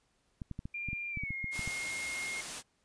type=clicks; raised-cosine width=5 ms; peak=-27 dBFS; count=12; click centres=0.418 / 0.513 / 0.591 / 0.655 / 0.887 / 0.931 / 1.173 / 1.236 / 1.306 / 1.443 / 1.593 / 1.676 s
type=tone with pitch glide; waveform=sine; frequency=2393 to 2144 Hz; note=D7 to C7; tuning=+32 to +42 cents; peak=-36 dBFS; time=0.74-2.41 s; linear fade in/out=5 ms; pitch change=-190 cents; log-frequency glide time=1.1-1.33 s
type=noise; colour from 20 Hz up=white; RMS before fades=-40 dBFS; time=1.51-2.63 s; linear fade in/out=50 ms
effects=pink hiss -74 dBFS RMS until 2.84 s + resampled to 22050 Hz